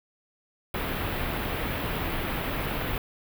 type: band-stop noise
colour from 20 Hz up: pink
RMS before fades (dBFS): -30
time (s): 0.74-2.98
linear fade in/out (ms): 2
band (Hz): 3300 to 14000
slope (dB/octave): 24
effects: none